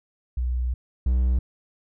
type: tone pair in turn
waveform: sine / triangle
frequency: 61.74 / 62.46 Hz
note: B1 / B1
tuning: 0 / +20 cents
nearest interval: unison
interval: 20 cents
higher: second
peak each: -22 / -16 dBFS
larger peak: second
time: 0.37-0.74 / 1.06-1.39 s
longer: first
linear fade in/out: 5 ms
effects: none